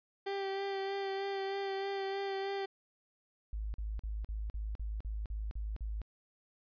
30% pulse tone with vibrato, 392 Hz, G4, in tune, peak -32 dBFS, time 0.26-2.66 s, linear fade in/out 10 ms, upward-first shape sine, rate 3.2 Hz, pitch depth 19 cents each way
sine tone bursts, 53 Hz, G#1, 36 cents sharp, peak -35 dBFS, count 10, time 3.53-6.017 s, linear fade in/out 0 ms, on 210 ms, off 43 ms
effects resampled to 11025 Hz

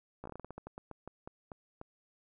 slowing click train, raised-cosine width 1 ms, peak -30 dBFS, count 17, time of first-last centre 0.24-1.814 s, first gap 15 ms, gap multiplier 1.22, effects none

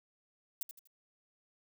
violet noise with echo, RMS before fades -37 dBFS, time 0.61-0.63 s, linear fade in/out 2 ms, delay 81 ms, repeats 3, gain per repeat -9 dB, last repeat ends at 0.873 s, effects none

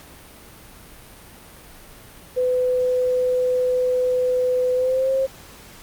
sine tone with pitch glide, 503 to 532.6 Hz, B4 to C5, +32 to +31 cents, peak -17 dBFS, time 2.36-5.27 s, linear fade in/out 20 ms, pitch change +99 cents, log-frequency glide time 4.75-5.11 s, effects pink hiss -44 dBFS RMS until 5.82 s + Opus 48 kbps

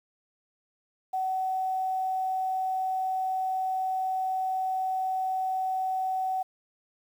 sine tone with quantisation, 754 Hz, F#5, 32 cents sharp, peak -26 dBFS, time 1.13-6.43 s, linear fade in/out 10 ms, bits 9, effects none

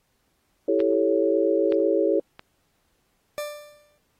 sine chord, A dominant seventh, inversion second, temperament equal, 329.6 / 392 / 440 / 554.4 Hz, E4 / G4 / A4 / C#5, 0 / 0 / 0 / 0 cents, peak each -24 dBFS, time 0.68-2.2 s, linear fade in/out 5 ms
clicks, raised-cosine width 0.3 ms, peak -21 / -21 / -23 dBFS, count 3, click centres 0.803 / 1.723 / 2.394 s
40% pulse tone with exponential decay, 592 Hz, D5, 14 cents sharp, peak -25 dBFS, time 3.38-3.98 s, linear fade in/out 0 ms, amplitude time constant 130 ms
effects pink hiss -70 dBFS RMS until 4.19 s + AAC 48 kbps

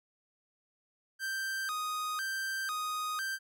45% pulse tone with vibrato, 1396.9 Hz, F6, in tune, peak -33 dBFS, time 1.19-3.39 s, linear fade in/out 50 ms, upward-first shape square, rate 1 Hz, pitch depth 200 cents each way, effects none

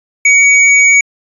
square tone, 2252 Hz, C#7, 27 cents sharp, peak -5 dBFS, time 0.25-1.01 s, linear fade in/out 5 ms, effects resampled to 22050 Hz

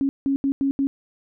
sine tone bursts at uneven times, 274.7 Hz, C#4, 16 cents flat, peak -18 dBFS, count 5, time 0.01-0.09 / 0.26-0.36 / 0.44-0.52 / 0.61-0.71 / 0.79-0.87 s, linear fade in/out 0 ms, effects none

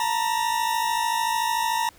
40% pulse tone pair together, 900.5 / 954 Hz, A5 / A#5, +40 / +40 cents, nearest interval minor second, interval 100 cents, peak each -24 dBFS, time 0-1.89 s, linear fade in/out 2 ms, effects pink hiss -53 dBFS RMS until 1.98 s

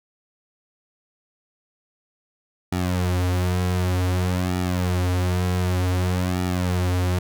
sawtooth tone with flanger, 90.6 Hz, F#2, 36 cents flat, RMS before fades -22 dBFS, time 2.72-7.19 s, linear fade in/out 5 ms, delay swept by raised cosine 1.9 to 7.7 ms, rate 0.54 Hz, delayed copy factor -0.9, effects none

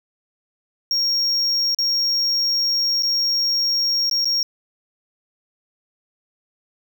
triangle tone with dropouts, 5570 Hz, F8, 5 cents flat, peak -16 dBFS, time 0.91-4.43 s, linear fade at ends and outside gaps 1 ms, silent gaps 1.747-1.787 / 3.024-3.032 / 4.097-4.112 / 4.246-4.255 s, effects none

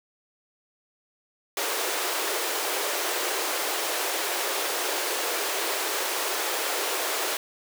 pink high-pass noise, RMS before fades -28 dBFS, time 1.57-7.37 s, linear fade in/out 2 ms, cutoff 350 Hz, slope 48 dB/octave, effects none

